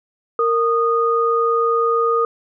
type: tone pair together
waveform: sine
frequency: 461.9 / 1233 Hz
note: A#4 / D#6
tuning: -16 / -16 cents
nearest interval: octave + perfect fourth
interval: 1700 cents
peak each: -17 dBFS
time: 0.39-2.25 s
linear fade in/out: 2 ms
effects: none